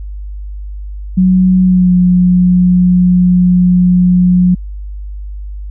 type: tone with pitch glide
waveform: sine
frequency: 185 to 180.05 Hz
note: F#3 to F#3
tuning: 0 to -47 cents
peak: -5 dBFS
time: 1.17-4.55 s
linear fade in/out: 10 ms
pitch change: -47 cents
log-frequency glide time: 1.62-1.93 s
effects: added 50 Hz sine -21 dBFS peak until 5.7 s